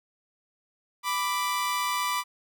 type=tone pair together; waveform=sawtooth; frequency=990.5 / 1174.7 Hz; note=B5 / D6; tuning=+5 / 0 cents; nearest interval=minor third; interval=295 cents; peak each=-25 / -25 dBFS; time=1.03-2.24 s; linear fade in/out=50 ms; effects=none